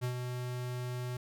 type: tone with ADSR envelope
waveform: square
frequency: 124.3 Hz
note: B2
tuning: 12 cents sharp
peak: -31 dBFS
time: 0.01-1.17 s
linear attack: 31 ms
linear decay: 89 ms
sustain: -5 dB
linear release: 4 ms
effects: none